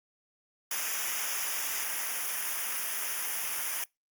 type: noise with comb filter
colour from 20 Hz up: white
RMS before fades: -33 dBFS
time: 0.71-3.84 s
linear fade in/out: 2 ms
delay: 0.24 ms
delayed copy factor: -1
effects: noise-tail reverb RT60 0.2 s tail -26 dB re dry + Opus 48 kbps